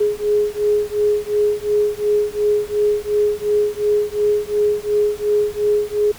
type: beating tone pair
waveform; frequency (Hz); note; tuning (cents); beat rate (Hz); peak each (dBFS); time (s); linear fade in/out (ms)
sine; 416 / 418.8; G#4 / G#4; +3 / +15; 2.8; -18; 0-6.12; 10
effects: pink hiss -39 dBFS RMS until 6.18 s